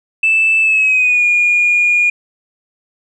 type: tone with pitch glide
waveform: sine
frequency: 2637 to 2432 Hz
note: E7 to D#7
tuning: 0 to -40 cents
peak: -8 dBFS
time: 0.23-2.1 s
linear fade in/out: 5 ms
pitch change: -140 cents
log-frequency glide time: 0.61-1.25 s
effects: tanh soft clip ceiling -5 dBFS